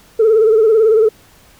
sine tone with vibrato, 440 Hz, A4, in tune, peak -6 dBFS, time 0.19-1.09 s, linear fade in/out 10 ms, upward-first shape sine, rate 18 Hz, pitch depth 71 cents each way, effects tanh soft clip ceiling -4 dBFS + pink hiss -47 dBFS RMS until 1.59 s

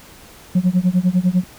sine tone with tremolo, 181.6 Hz, F#3, 32 cents flat, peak -8 dBFS, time 0.55-1.44 s, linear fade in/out 5 ms, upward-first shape sine, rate 10 Hz, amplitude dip 95%, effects tanh soft clip ceiling -9 dBFS + pink hiss -43 dBFS RMS until 1.58 s

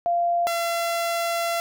sine / sawtooth tone pair in turn, 692 / 679.7 Hz, F5 / F5, -16 / -47 cents, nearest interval unison, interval 31 cents, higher first, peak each -19 dBFS, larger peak neither, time 0.06-0.47 / 0.47-1.6 s, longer second, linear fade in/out 0 ms, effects none

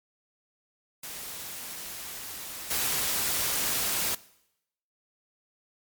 white noise with level steps, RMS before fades -39 / -28 dBFS, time 1.03-4.15 s, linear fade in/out 5 ms, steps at 2.7 s, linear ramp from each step 10 ms, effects noise-tail reverb RT60 0.8 s tail -20 dB re dry + MP3 96 kbps

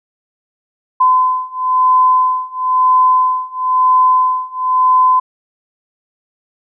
sine beating tone pair, 1019 / 1020 Hz, C6 / C6, -46 / -44 cents, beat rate 1 Hz, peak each -13 / -12 dBFS, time 1-5.2 s, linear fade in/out 10 ms, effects none

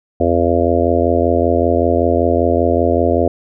harmonic tone, 85.2 Hz, F2, 42 cents flat, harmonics 1 / 3 / 4 / 5 / 6 / 7 / 8, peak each -19 / -19 / -19 / -19 / -19 / -19 / -19 dBFS, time 0.2-3.28 s, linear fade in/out 5 ms, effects none

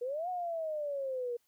sine exponential two-way sweep, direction up then down, 471.5 to 738 to 471.5 Hz, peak -33 dBFS, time 0.01-1.37 s, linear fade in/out 10 ms, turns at 0.29 s, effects white hiss -75 dBFS RMS until 1.47 s

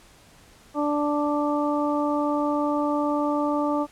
harmonic tone, 293.7 Hz, D4, in tune, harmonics 1 / 2 / 3 / 4, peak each -24 / -27 / -29 / -30 dBFS, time 0.74-3.87 s, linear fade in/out 50 ms, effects pink hiss -53 dBFS RMS until 3.91 s + low-pass 11000 Hz 12 dB/octave

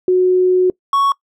sine / triangle tone pair in turn, 366.8 / 1111.3 Hz, F#4 / C#6, -15 / +4 cents, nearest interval octave + perfect fifth, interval 1919 cents, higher second, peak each -9 dBFS, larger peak neither, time 0.08-0.7 / 0.93-1.12 s, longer first, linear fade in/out 2 ms, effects noise-tail reverb RT60 0.1 s tail -23 dB re dry

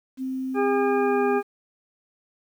sine tone with pitch glide, 261.6 to 253.9 Hz, C4 to B3, 0 to +48 cents, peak -26 dBFS, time 0.17-1.42 s, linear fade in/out 50 ms, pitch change -52 cents, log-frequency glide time 0.85-1.24 s
harmonic tone, 404.4 Hz, G#4, 46 cents flat, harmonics 1 / 2 / 3 / 4 / 6, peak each -21 / -27 / -31 / -33 / -37 dBFS, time 0.54-1.43 s, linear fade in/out 50 ms
effects 9-bit

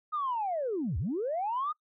sine linear two-way sweep, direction down then up, 1261 to 64.9 to 1261 Hz, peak -28 dBFS, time 0.12-1.73 s, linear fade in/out 20 ms, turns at 0.98 s, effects noise-tail reverb RT60 0.1 s tail -22 dB re dry + tanh soft clip ceiling -24 dBFS

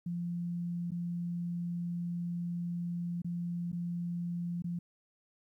sine tone with dropouts, 173.1 Hz, F3, 15 cents flat, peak -33 dBFS, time 0.06-4.79 s, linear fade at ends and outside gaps 5 ms, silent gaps 0.907-0.917 / 3.219-3.245 / 3.718-3.728 / 4.622-4.642 s, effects 12-bit

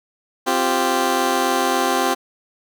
15% pulse chord, C suspended fourth, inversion none, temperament just, 261.6 / 348.8 / 392.4 Hz, C4 / F4 / G4, 0 / -2 / +2 cents, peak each -16 dBFS, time 0.46-2.15 s, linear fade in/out 20 ms, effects none

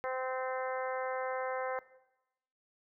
harmonic tone, 258.7 Hz, C4, 19 cents flat, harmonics 2 / 3 / 4 / 5 / 6 / 7 / 8, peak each -36 / -40 / -42 / -44 / -46 / -47 / -48 dBFS, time 0.04-1.79 s, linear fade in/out 0 ms, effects noise-tail reverb RT60 0.9 s tail -17 dB re dry

